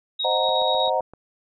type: tone with tremolo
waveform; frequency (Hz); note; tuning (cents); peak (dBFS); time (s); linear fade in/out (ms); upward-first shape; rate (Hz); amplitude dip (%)
sine; 3787; A#7; +27; -23; 0.19-0.9; 10; square; 8.2; 25
type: chord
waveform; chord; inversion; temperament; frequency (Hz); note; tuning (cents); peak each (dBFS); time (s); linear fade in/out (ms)
sine; C half-diminished seventh; none; equal; 523.3 / 622.3 / 740 / 932.3; C5 / Eb5 / Gb5 / Bb5; 0 / 0 / 0 / 0; -25; 0.24-1.01; 10
type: click train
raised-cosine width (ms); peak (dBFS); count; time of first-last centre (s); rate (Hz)
1; -28; 6; 0.49-1.136; 7.74
effects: none